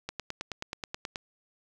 click train, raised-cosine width 0.2 ms, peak -17 dBFS, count 11, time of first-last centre 0.09-1.158 s, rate 9.36 Hz, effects none

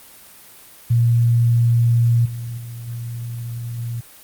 sine tone with level steps, 117.9 Hz, A#2, 20 cents sharp, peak -12 / -25 / -29 / -25 / -23 dBFS, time 0.9-4.01 s, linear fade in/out 10 ms, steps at 2.25 / 2.57 / 2.87 / 3.78 s, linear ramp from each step 10 ms, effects white hiss -44 dBFS RMS until 4.23 s + Opus 32 kbps

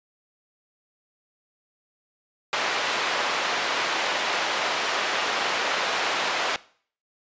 pink band-pass noise, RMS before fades -26 dBFS, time 2.53-6.56 s, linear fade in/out 0 ms, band 660 to 4000 Hz, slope 12 dB/octave, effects noise-tail reverb RT60 0.5 s tail -20 dB re dry + resampled to 16000 Hz

